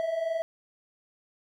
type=tone pair together; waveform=triangle; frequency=637.2 / 659.3 Hz; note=D#5 / E5; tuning=+41 / 0 cents; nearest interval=minor second; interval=59 cents; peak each=-32 / -26 dBFS; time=0-0.42 s; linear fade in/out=0 ms; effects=none